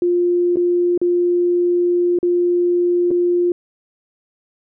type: tone with dropouts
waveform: sine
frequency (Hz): 351.6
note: F4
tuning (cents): +12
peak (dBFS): -13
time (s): 0.02-3.52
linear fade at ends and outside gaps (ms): 2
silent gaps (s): 0.559-0.569 / 0.977-1.015 / 2.188-2.229 / 3.107-3.112
effects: none